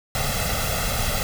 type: noise with comb filter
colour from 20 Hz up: pink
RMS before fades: -24 dBFS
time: 0.15-1.23 s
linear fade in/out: 0 ms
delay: 1.5 ms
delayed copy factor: +0.8
effects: none